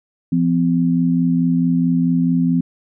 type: tone pair together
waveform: sine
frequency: 170.9 / 255.5 Hz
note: F3 / C4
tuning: -37 / -41 cents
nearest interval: perfect fifth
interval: 696 cents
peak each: -16 dBFS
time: 0.32-2.61 s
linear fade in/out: 5 ms
effects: none